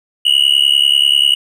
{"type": "tone with amplitude modulation", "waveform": "triangle", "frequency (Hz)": 2912, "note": "F#7", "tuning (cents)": -28, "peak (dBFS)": -3, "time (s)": [0.25, 1.35], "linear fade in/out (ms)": 10, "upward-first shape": "sine", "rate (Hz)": 70.2, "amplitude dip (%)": 100, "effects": []}